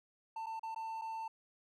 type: tone with dropouts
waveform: triangle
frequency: 894 Hz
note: A5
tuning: 27 cents sharp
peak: -37 dBFS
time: 0.36-1.28 s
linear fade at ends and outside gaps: 5 ms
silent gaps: 0.461-0.466 / 0.595-0.631 / 0.747-0.76 / 1.014-1.018 s
effects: none